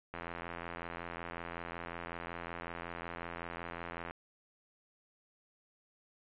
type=click train; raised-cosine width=0.5 ms; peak=-26 dBFS; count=340; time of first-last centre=0.14-4.11 s; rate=85.4 Hz; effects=resampled to 8000 Hz